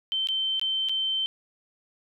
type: tone with dropouts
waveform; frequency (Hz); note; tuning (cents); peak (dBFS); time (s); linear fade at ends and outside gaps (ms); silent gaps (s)
sine; 3100; G7; -20; -24; 0.12-1.26; 0; 0.272-0.287 / 0.596-0.614 / 0.887-0.894
effects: none